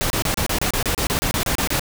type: noise bursts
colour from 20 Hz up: pink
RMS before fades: -21 dBFS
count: 15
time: 0.01-1.795 s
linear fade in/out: 0 ms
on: 91 ms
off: 30 ms
effects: none